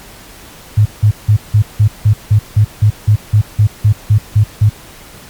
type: tone bursts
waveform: sine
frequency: 105.5 Hz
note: G#2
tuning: 28 cents sharp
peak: -4 dBFS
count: 16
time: 0.77-4.696 s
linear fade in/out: 10 ms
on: 86 ms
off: 170 ms
effects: pink hiss -36 dBFS RMS until 5.29 s + MP3 96 kbps